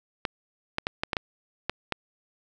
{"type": "clicks", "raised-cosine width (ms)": 0.3, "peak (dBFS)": -10, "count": 8, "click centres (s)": [0.252, 0.784, 0.869, 1.035, 1.132, 1.168, 1.696, 1.923], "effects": []}